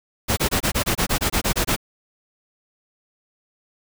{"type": "noise bursts", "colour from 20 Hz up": "pink", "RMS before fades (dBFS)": -20, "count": 13, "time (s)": [0.28, 1.764], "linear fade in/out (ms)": 20, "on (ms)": 92, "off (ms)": 24, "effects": []}